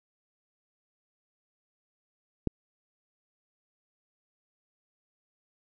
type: click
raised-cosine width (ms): 3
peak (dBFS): -13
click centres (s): 2.473
effects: none